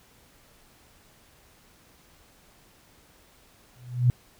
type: tone with exponential growth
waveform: sine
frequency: 123.47 Hz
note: B2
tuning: in tune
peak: -13 dBFS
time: 3.76-4.1 s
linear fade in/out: 0 ms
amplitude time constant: 72 ms
effects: pink hiss -58 dBFS RMS until 4.39 s